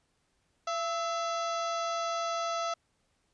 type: harmonic tone with a mistuned harmonic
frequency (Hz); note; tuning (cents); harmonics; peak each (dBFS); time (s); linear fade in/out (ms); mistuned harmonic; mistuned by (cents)
676; E5; +43; 1 / 2 / 3 / 4 / 5 / 6 / 7 / 8 / 9 / 10; -33 / -33 / -47 / -47 / -45 / -47 / -48 / -53 / -46 / -59; 0.67-2.74; 5; 2; -57
effects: pink hiss -74 dBFS RMS until 3.33 s + resampled to 22050 Hz